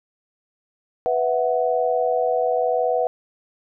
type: chord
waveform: sine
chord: B suspended fourth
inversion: none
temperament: equal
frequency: 493.9 / 659.3 / 740 Hz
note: B4 / E5 / F#5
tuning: 0 / 0 / 0 cents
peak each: -21 / -23 / -23 dBFS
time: 1.06-3.07 s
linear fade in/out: 0 ms
effects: none